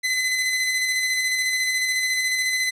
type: tone with tremolo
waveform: sawtooth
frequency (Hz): 2027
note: B6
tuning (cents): +45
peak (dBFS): -16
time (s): 0.03-2.71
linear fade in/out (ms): 20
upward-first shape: square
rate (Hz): 14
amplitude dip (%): 25
effects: low-pass 11000 Hz 12 dB/octave

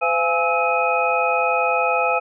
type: tone cluster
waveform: sine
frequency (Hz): 511 / 684 / 835 / 1299 / 2502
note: C5 / F5 / G#5 / E6 / D#7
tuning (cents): -41 / -36 / +9 / -26 / +9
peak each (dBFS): -23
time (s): 0.01-2.2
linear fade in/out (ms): 20
effects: none

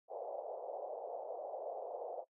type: band-pass noise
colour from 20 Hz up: pink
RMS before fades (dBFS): -44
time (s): 0.08-2.25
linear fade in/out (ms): 50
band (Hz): 480 to 760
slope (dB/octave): 48
effects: noise-tail reverb RT60 0.1 s tail -21 dB re dry

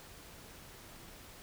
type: silence
effects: pink hiss -53 dBFS RMS until 1.42 s

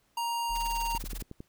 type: tone with pitch glide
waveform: square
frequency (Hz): 936 to 928.5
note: A#5 to A#5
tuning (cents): +7 to -7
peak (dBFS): -30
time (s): 0.17-0.98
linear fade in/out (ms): 5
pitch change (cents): -14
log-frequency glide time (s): 0.42-0.8
type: tone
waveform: triangle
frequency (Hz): 39.6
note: D#1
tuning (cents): +31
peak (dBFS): -34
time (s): 0.49-1.23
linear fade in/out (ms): 20
type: noise with tremolo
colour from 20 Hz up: white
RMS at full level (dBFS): -41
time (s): 0.55-1.22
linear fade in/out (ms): 2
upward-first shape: sine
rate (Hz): 20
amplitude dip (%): 100
type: click train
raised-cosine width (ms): 3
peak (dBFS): -28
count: 6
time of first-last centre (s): 0.95-1.405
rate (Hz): 11
effects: pink hiss -70 dBFS RMS until 1.48 s

